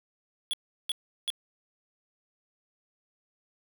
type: tone bursts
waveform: square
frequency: 3377 Hz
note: G#7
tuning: 28 cents sharp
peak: -28 dBFS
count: 3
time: 0.51-1.302 s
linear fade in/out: 0 ms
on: 24 ms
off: 360 ms
effects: none